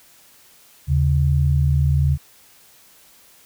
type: tone pair together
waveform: sine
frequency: 77.78 / 138.49 Hz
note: D#2 / C#3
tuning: 0 / -1 cents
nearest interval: minor seventh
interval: 999 cents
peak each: -17 dBFS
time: 0.87-2.18 s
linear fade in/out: 50 ms
effects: white hiss -51 dBFS RMS until 3.45 s